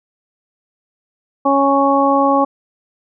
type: harmonic tone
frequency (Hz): 277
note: C#4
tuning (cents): -1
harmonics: 1 / 2 / 3 / 4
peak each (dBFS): -16 / -16 / -16 / -16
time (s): 1.45-2.45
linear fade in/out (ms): 10
effects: none